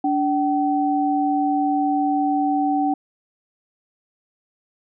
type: tone pair together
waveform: sine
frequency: 290 / 764.4 Hz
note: D4 / G5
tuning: -22 / -44 cents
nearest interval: octave + perfect fourth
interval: 1678 cents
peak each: -20 dBFS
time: 0.04-2.94 s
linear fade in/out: 5 ms
effects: none